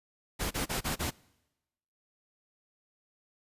pink noise bursts, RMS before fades -32 dBFS, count 5, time 0.39-1.11 s, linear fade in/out 20 ms, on 120 ms, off 30 ms, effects noise-tail reverb RT60 1.0 s tail -24 dB re dry + resampled to 32000 Hz

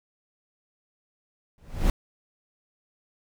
brown noise with exponential growth, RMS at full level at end -17 dBFS, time 1.58-1.9 s, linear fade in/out 1 ms, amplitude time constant 69 ms, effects none

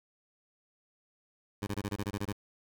15% pulse tone bursts, 101.8 Hz, G#2, 34 cents flat, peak -26 dBFS, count 10, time 1.62-2.327 s, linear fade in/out 5 ms, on 50 ms, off 23 ms, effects none

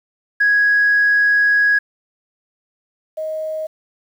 sine tone pair in turn, 1661.2 / 627.3 Hz, G#6 / D#5, 0 / +14 cents, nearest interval octave + perfect fourth, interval 1686 cents, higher first, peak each -10 / -21 dBFS, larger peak first, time 0.4-1.79 / 3.17-3.67 s, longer first, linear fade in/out 10 ms, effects tanh soft clip ceiling -7 dBFS + 8-bit

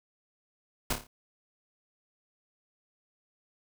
pink noise with echo, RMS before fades -28 dBFS, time 0.9-0.93 s, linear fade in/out 5 ms, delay 28 ms, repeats 5, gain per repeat -6 dB, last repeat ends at 1.07 s, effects none

